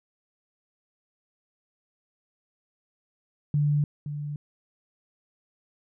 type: tone with echo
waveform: sine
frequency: 146.83 Hz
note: D3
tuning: in tune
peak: -20 dBFS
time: 3.54-3.84 s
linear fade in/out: 2 ms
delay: 520 ms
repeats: 1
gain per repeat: -10 dB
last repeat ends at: 4.36 s
effects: none